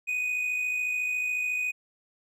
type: tone with amplitude modulation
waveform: triangle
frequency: 2489 Hz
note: D#7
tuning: in tune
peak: -23 dBFS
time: 0.07-1.72 s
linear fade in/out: 20 ms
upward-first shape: sine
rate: 54 Hz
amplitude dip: 40%
effects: none